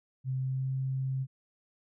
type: tone with pitch glide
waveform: sine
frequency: 130.81 to 132.56 Hz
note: C3 to C3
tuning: 0 to +23 cents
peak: -29 dBFS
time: 0.24-1.27 s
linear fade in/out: 50 ms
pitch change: +23 cents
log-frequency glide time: 0.37-0.72 s
effects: none

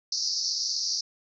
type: band-pass noise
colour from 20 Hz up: white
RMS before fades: -29 dBFS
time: 0.12-1.01 s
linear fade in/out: 5 ms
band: 4400 to 5900 Hz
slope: 96 dB/octave
effects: none

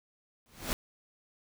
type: noise with exponential growth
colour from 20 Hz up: pink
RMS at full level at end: -29 dBFS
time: 0.46-0.73 s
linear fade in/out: 0 ms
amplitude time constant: 58 ms
effects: none

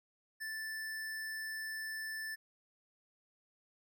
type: tone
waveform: square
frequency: 1760 Hz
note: A6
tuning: in tune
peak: -40 dBFS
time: 0.4-2.36 s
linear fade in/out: 20 ms
effects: none

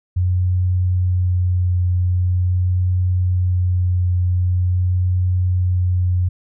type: tone with vibrato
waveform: sine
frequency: 90.4 Hz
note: F#2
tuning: 40 cents flat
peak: -14 dBFS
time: 0.16-6.29 s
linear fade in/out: 10 ms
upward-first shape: sine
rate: 0.44 Hz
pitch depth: 12 cents each way
effects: none

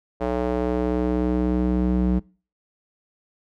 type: tone with band-pass filter sweep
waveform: square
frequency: 61.74 Hz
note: B1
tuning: in tune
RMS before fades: -22 dBFS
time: 0.2-2.2 s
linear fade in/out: 20 ms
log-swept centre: 560 to 200 Hz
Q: 1.5
effects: noise-tail reverb RT60 0.4 s tail -25 dB re dry

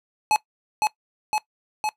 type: tone with echo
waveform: square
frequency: 854 Hz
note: G#5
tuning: 48 cents sharp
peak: -17 dBFS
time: 0.31-0.36 s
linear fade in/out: 0 ms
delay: 510 ms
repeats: 3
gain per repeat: -2 dB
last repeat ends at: 1.89 s
effects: noise-tail reverb RT60 0.1 s tail -19 dB re dry + low-pass 12000 Hz 12 dB/octave

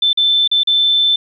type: tone with dropouts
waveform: sine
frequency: 3535 Hz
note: A7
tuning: 7 cents sharp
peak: -10 dBFS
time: 0.02-1.16 s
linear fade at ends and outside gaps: 5 ms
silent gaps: 0.131-0.173 / 0.477-0.514 / 0.634-0.672 s
effects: none

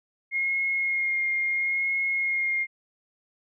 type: tone with vibrato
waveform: sine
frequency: 2144 Hz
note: C7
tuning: 42 cents sharp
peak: -23 dBFS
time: 0.31-2.67 s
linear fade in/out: 50 ms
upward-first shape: sine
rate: 0.74 Hz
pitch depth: 16 cents each way
effects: none

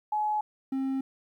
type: tone pair in turn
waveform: sine / triangle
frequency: 848 / 267.1 Hz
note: G#5 / C4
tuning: +36 / +36 cents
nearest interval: octave + minor sixth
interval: 2000 cents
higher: first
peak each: -25 dBFS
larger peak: neither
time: 0.12-0.41 / 0.72-1.01 s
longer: neither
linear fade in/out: 5 ms
effects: 11-bit

